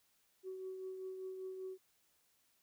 sine tone with tremolo, 376.3 Hz, F#4, 29 cents sharp, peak -40 dBFS, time 0.43-1.78 s, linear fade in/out 50 ms, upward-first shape triangle, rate 5.1 Hz, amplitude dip 45%, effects tanh soft clip ceiling -37 dBFS + white hiss -75 dBFS RMS until 2.62 s

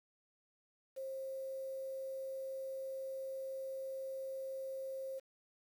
sine tone with quantisation, 533 Hz, C5, 32 cents sharp, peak -40 dBFS, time 0.96-5.2 s, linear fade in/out 20 ms, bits 10, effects none

